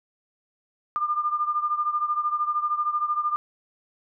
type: beating tone pair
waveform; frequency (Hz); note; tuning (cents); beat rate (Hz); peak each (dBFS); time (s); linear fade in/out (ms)
sine; 1200 / 1213; D6 / D#6; +37 / -44; 13; -24 / -28; 0.96-3.36; 0
effects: none